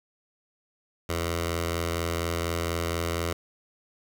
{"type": "tone with notch filter", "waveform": "10% pulse", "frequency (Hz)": 84.2, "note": "E2", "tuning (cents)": 37, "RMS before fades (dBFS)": -29, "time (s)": [1.09, 3.33], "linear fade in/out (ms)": 5, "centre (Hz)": 210, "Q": 0.78, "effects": ["8-bit"]}